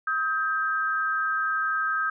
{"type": "tone pair together", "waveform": "sine", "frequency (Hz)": [1270.2, 1579], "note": ["D#6", "G6"], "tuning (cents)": [35, 12], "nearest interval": "major third", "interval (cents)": 377, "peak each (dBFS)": -26, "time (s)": [0.07, 2.1], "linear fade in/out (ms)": 5, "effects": []}